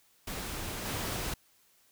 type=noise with level steps; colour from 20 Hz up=pink; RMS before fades=-38 / -35 dBFS; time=0.27-1.34 s; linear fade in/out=5 ms; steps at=0.85 s; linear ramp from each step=10 ms; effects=white hiss -66 dBFS RMS until 1.91 s